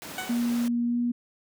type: high-pass noise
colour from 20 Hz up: pink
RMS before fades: -40 dBFS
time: 0.02-0.68 s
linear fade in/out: 0 ms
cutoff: 190 Hz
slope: 12 dB/octave
type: tone with exponential decay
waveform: 15% pulse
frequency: 746 Hz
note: F#5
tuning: 14 cents sharp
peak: -22 dBFS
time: 0.18-0.51 s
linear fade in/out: 2 ms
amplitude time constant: 70 ms
type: tone with pitch glide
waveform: sine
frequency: 238 to 240.5 Hz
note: A#3 to B3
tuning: +36 to -46 cents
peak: -23 dBFS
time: 0.29-1.12 s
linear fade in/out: 10 ms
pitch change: +18 cents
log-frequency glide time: 0.86-0.98 s
effects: none